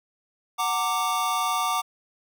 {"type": "chord", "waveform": "square", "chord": "Gb augmented", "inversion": "none", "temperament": "equal with one note detuned", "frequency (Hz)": [740, 917.9, 1174.7], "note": ["Gb5", "Bb5", "D6"], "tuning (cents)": [0, -27, 0], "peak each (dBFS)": [-30, -30, -26], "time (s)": [0.58, 1.82], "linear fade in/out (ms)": 20, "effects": []}